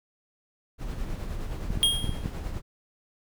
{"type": "noise with tremolo", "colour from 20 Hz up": "brown", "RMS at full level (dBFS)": -31, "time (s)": [0.78, 2.62], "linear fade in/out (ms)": 50, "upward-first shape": "sine", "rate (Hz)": 9.6, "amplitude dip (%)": 40}
{"type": "clicks", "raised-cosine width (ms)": 5, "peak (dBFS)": -17, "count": 5, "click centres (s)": [1.705, 1.774, 2.043, 2.093, 2.259]}
{"type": "tone with exponential decay", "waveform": "square", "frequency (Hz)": 3248, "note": "G#7", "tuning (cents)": -39, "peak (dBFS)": -17, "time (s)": [1.83, 2.24], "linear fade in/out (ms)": 0, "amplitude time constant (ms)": 89}
{"effects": []}